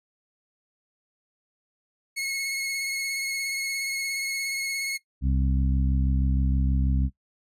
sawtooth tone with vibrato, 2180 Hz, C#7, 29 cents flat, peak -24 dBFS, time 2.16-4.98 s, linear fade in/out 20 ms, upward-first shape sine, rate 17 Hz, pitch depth 21 cents each way
harmonic tone, 66.3 Hz, C2, 23 cents sharp, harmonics 1 / 2 / 3 / 4, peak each -22 / -28 / -32 / -34 dBFS, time 5.21-7.1 s, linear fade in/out 50 ms
effects noise-tail reverb RT60 0.1 s tail -17 dB re dry + resampled to 32000 Hz

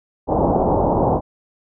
white low-pass noise, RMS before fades -17 dBFS, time 0.27-1.21 s, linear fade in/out 50 ms, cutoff 890 Hz, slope 48 dB/octave, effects none

